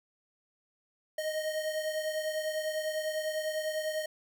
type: beating tone pair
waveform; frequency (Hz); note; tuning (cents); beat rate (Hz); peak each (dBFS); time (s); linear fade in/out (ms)
square; 620 / 630; D#5 / D#5; -6 / +21; 10; -33 / -39; 1.18-4.06; 5
effects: none